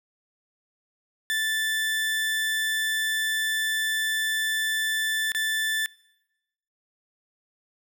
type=tone with dropouts; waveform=30% pulse; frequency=1760 Hz; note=A6; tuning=in tune; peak=-21 dBFS; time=1.3-5.86 s; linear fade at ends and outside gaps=0 ms; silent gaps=5.319-5.348 s; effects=noise-tail reverb RT60 1.0 s tail -25 dB re dry